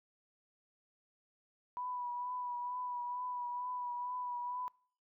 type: tone with vibrato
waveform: sine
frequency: 984 Hz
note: B5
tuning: 7 cents flat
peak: -37 dBFS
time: 1.77-4.68 s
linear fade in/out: 0 ms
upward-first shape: triangle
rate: 2.2 Hz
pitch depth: 30 cents each way
effects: noise-tail reverb RT60 0.5 s tail -25 dB re dry

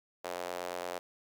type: tone with high-pass filter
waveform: sawtooth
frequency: 88.8 Hz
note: F2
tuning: 29 cents sharp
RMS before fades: -39 dBFS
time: 0.24-0.99 s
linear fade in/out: 10 ms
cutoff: 570 Hz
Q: 2.1
effects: none

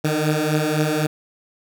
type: beating tone pair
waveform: 15% pulse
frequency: 150.8 / 154.7 Hz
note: D3 / D#3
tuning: +46 / -10 cents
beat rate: 3.9 Hz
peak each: -16 / -14 dBFS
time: 0.04-1.07 s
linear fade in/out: 10 ms
effects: none

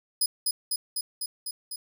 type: tone with echo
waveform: 10% pulse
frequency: 5010 Hz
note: D#8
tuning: 11 cents sharp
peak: -16 dBFS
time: 0.21-0.26 s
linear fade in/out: 5 ms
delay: 250 ms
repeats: 6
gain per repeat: -2 dB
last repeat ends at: 1.76 s
effects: none

